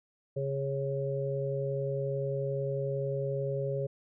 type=harmonic tone; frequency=137.6 Hz; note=C#3; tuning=12 cents flat; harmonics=1 / 3 / 4; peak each=-33 / -35 / -34 dBFS; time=0.36-3.87 s; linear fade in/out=10 ms; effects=none